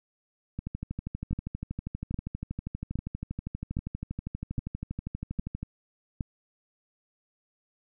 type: two click trains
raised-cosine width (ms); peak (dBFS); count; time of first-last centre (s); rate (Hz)
5; -21 / -18; 64 / 7; 0.59-5.63 / 1.33-6.208; 12.5 / 1.23
effects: none